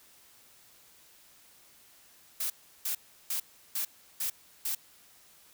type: noise bursts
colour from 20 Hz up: blue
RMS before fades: -32 dBFS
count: 6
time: 2.4-4.75 s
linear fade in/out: 5 ms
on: 100 ms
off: 350 ms
effects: white hiss -59 dBFS RMS until 5.53 s